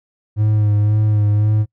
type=tone with vibrato; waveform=triangle; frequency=105.5 Hz; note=G#2; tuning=28 cents sharp; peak=-10 dBFS; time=0.36-1.66 s; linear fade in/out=50 ms; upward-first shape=sine; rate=1.9 Hz; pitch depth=28 cents each way; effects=noise-tail reverb RT60 0.1 s tail -24 dB re dry